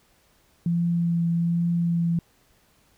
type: tone with vibrato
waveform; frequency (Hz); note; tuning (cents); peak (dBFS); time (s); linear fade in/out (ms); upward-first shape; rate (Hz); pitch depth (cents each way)
sine; 170; F3; -46; -20; 0.66-2.19; 2; triangle; 1.2; 15
effects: pink hiss -62 dBFS RMS until 2.97 s